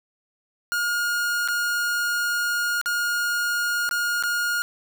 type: tone with dropouts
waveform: 45% pulse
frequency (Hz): 1427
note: F6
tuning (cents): +37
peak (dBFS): -22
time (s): 0.72-4.62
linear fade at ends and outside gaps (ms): 0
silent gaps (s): 1.477-1.485 / 2.814-2.859 / 3.891-3.911 / 4.226-4.236
effects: none